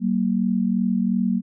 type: tone pair together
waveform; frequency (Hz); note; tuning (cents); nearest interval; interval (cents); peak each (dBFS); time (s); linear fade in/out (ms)
sine; 190.27 / 233.1; F#3 / A#3; +49 / 0; major third; 351; -21 / -21; 0-1.42; 50
effects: none